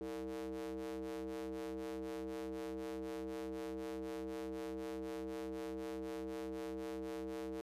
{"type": "ring-modulated tone", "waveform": "square", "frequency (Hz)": 65, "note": "C2", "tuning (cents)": -11, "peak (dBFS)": -39, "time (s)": [0.01, 7.61], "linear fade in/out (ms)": 0, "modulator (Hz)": 388, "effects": ["resampled to 32000 Hz"]}